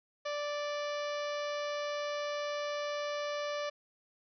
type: harmonic tone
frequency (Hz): 586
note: D5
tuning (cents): -4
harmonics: 1 / 2 / 3 / 4 / 5 / 6 / 7 / 8 / 9 / 10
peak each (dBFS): -35 / -41 / -45 / -47 / -49 / -51 / -52 / -53 / -54 / -55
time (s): 0.25-3.7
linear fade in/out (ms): 10
effects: none